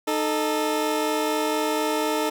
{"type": "tone pair together", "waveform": "20% pulse", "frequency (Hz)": [307.3, 438.9], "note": ["D#4", "A4"], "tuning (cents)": [-21, -4], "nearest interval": "tritone", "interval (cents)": 617, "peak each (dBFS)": -20, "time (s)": [0.07, 2.3], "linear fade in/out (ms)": 10, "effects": []}